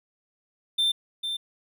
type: tone with echo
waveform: triangle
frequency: 3572 Hz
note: A7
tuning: 25 cents sharp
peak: -19 dBFS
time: 0.78-0.92 s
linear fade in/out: 10 ms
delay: 450 ms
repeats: 1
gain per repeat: -7 dB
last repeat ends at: 1.37 s
effects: none